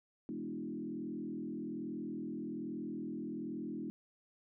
sine tone with frequency modulation, 266.8 Hz, C4, 34 cents sharp, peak -38 dBFS, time 0.29-3.9 s, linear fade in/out 0 ms, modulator 41.2 Hz, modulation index 1.8, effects none

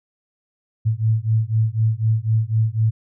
sine beating tone pair, 108.9 / 112.9 Hz, A2 / A2, -17 / +45 cents, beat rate 4 Hz, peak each -19 dBFS, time 0.85-2.91 s, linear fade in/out 20 ms, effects none

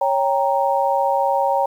sine chord, G diminished, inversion second, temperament equal with one note detuned, 554.4 / 789.4 / 932.3 Hz, Db5 / G5 / Bb5, 0 / +12 / 0 cents, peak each -20 dBFS, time 0.01-1.66 s, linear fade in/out 5 ms, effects 8-bit

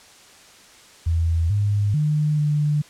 sine tone with pitch steps, 82.8 / 102.7 / 150.9 / 148.7 Hz, E2 / G#2 / D3 / D3, +8 / -19 / +47 / +22 cents, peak -17 dBFS, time 1.06-2.82 s, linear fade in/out 10 ms, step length 440 ms, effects white hiss -48 dBFS RMS until 2.89 s + low-pass 8000 Hz 12 dB/octave

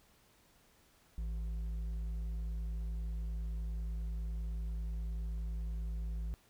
sine tone with hard clipping, 55 Hz, A1, in tune, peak -37 dBFS, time 1.18-6.34 s, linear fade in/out 0 ms, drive 5 dB, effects pink hiss -67 dBFS RMS until 6.49 s

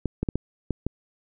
clicks, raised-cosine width 3 ms, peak -12 dBFS, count 6, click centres 0.057 / 0.23 / 0.288 / 0.356 / 0.707 / 0.866 s, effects none

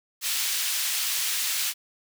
pink high-pass noise, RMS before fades -27 dBFS, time 0.21-1.74 s, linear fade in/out 50 ms, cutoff 2800 Hz, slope 12 dB/octave, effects none

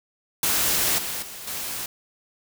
white noise with level steps, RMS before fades -22 / -30 / -38 / -31 dBFS, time 0.43-1.86 s, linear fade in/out 2 ms, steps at 0.98 / 1.22 / 1.47 s, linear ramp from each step 5 ms, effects none

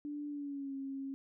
sine tone with pitch glide, 292.9 to 271.7 Hz, D4 to C#4, -5 to -35 cents, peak -38 dBFS, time 0.05-1.14 s, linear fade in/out 0 ms, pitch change -130 cents, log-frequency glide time 0.28-0.75 s, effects none

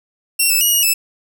5% pulse tone with pitch steps, 2728 / 2631 / 2899 / 2883 / 2624 Hz, F7 / E7 / F#7 / F#7 / E7, -41 / -4 / -36 / -46 / -9 cents, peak -4 dBFS, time 0.39-0.94 s, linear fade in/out 10 ms, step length 110 ms, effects none

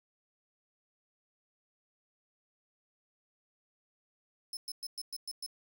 sawtooth tone bursts, 5250 Hz, E8, 8 cents flat, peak -35 dBFS, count 7, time 4.53-5.463 s, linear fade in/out 2 ms, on 39 ms, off 110 ms, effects none

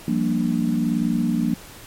sine chord, G minor seventh, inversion third, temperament equal, 174.61 / 196 / 233.1 / 293.7 Hz, F3 / G3 / Bb3 / D4, 0 / 0 / 0 / 0 cents, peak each -24 / -27 / -21 / -26 dBFS, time 0.08-1.54 s, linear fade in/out 2 ms, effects pink hiss -42 dBFS RMS until 1.86 s + MP3 64 kbps

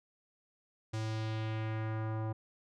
square tone with low-pass filter sweep, 110 Hz, A2, in tune, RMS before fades -36 dBFS, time 0.93-2.33 s, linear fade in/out 10 ms, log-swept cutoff 6800 to 930 Hz, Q 1.4, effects none

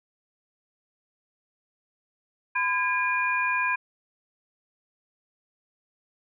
sine tone cluster, 1010 / 1629 / 2424 Hz, B5 / G#6 / D#7, +39 / -34 / -46 cents, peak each -27 dBFS, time 2.55-3.76 s, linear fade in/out 10 ms, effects none

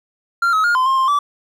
triangle tone with pitch steps, 1384 / 1279 / 1420 / 1028 / 1063 / 1053 / 1157 Hz, F6 / D#6 / F6 / C6 / C6 / C6 / D6, -16 / +47 / +28 / -31 / +27 / +11 / -26 cents, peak -11 dBFS, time 0.42-1.19 s, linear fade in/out 5 ms, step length 110 ms, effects none

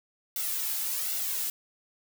blue noise with flanger, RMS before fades -31 dBFS, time 0.36-1.5 s, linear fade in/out 2 ms, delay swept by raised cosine 1.4 to 2.4 ms, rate 1.3 Hz, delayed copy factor +0.6, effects none

